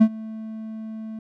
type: tone with ADSR envelope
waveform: triangle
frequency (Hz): 220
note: A3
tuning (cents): 0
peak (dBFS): -6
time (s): 0-1.19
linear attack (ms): 17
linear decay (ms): 65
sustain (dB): -23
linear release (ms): 3
effects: none